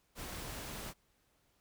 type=noise; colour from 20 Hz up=pink; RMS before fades=-44 dBFS; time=0.15-0.94 s; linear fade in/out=50 ms; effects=pink hiss -74 dBFS RMS until 1.6 s